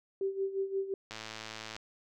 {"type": "tone with tremolo", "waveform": "sine", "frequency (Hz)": 388.8, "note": "G4", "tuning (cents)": -14, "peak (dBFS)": -28, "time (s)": [0.21, 0.94], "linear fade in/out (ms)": 2, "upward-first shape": "sine", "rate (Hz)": 5.7, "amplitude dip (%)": 75}
{"type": "click train", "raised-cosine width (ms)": 0.2, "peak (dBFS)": -24, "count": 73, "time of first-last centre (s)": [1.11, 1.765], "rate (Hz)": 110}
{"effects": []}